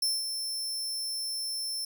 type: tone with ADSR envelope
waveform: sawtooth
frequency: 5340 Hz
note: E8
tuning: 22 cents sharp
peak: -22 dBFS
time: 0.02-1.85 s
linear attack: 5 ms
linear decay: 200 ms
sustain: -7 dB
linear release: 5 ms
effects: none